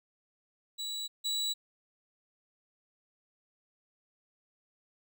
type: tone pair in turn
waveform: 35% pulse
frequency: 3918 / 3918 Hz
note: B7 / B7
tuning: -15 / -15 cents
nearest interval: unison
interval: 0 cents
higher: neither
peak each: -33 / -28 dBFS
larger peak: second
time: 0.78-1.08 / 1.24-1.54 s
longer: neither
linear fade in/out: 20 ms
effects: none